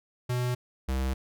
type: tone pair in turn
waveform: square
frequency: 123.9 / 65.63 Hz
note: B2 / C2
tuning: +6 / +6 cents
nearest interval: major seventh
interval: 1100 cents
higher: first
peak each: -27 dBFS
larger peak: neither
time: 0.29-0.55 / 0.88-1.14 s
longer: neither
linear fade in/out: 10 ms
effects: none